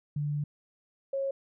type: tone pair in turn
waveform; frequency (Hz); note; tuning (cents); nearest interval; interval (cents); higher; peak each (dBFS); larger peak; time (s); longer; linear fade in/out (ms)
sine; 146.83 / 545.6; D3 / C#5; 0 / -28; octave + major seventh; 2272; second; -28; neither; 0.16-0.44 / 1.13-1.31; first; 5
effects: none